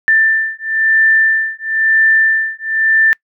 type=beating tone pair; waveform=sine; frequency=1777 / 1778 Hz; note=A6 / A6; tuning=+17 / +18 cents; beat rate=1 Hz; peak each=-13 dBFS; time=0.08-3.13 s; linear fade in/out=0 ms; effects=noise-tail reverb RT60 0.1 s tail -26 dB re dry